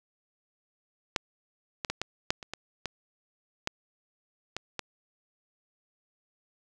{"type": "clicks", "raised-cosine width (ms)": 0.2, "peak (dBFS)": [-8, -14, -13, -13, -7, -24, -18, -15, -11, -16, -15], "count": 11, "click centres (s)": [1.162, 1.848, 1.9, 2.016, 2.305, 2.428, 2.536, 2.857, 3.674, 4.566, 4.793], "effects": []}